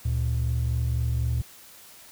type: ring-modulated tone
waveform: triangle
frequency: 94.7 Hz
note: F#2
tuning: 41 cents sharp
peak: -16 dBFS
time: 0.05-1.42 s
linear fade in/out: 5 ms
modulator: 22 Hz
effects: tanh soft clip ceiling -18 dBFS + white hiss -49 dBFS RMS until 2.11 s